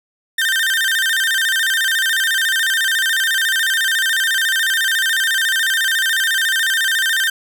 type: tone with vibrato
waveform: 30% pulse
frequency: 1684 Hz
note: G#6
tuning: 24 cents sharp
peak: -12 dBFS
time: 0.38-7.3 s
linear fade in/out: 5 ms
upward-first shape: square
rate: 14 Hz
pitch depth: 130 cents each way
effects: none